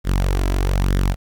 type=tone with flanger; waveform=sawtooth; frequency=46.75 Hz; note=F#1; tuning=19 cents sharp; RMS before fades=-18 dBFS; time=0.04-1.16 s; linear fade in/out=50 ms; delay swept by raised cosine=0.56 to 3.06 ms; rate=1.1 Hz; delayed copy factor=+0.55; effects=9-bit